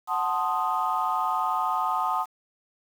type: chord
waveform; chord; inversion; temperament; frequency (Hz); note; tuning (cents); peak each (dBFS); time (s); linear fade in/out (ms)
sine; F# diminished seventh; none; equal; 740 / 880 / 1046.5 / 1244.5; F#5 / A5 / C6 / Eb6; 0 / 0 / 0 / 0; -29 / -28 / -29 / -27; 0.07-2.26; 50
effects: tanh soft clip ceiling -15 dBFS + 8-bit